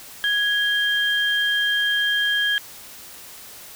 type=tone pair together; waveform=sine; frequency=1661.2 / 3190 Hz; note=G#6 / G7; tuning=0 / +30 cents; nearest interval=major seventh; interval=1130 cents; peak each=-20 / -22 dBFS; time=0.24-2.58 s; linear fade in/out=0 ms; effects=white hiss -41 dBFS RMS until 3.75 s